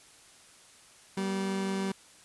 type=tone pair together; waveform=30% pulse; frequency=193.19 / 239.1 Hz; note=G3 / A#3; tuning=-25 / +44 cents; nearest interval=major third; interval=369 cents; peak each=-27 / -38 dBFS; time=1.17-1.92 s; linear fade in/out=5 ms; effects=white hiss -56 dBFS RMS until 2.24 s + resampled to 24000 Hz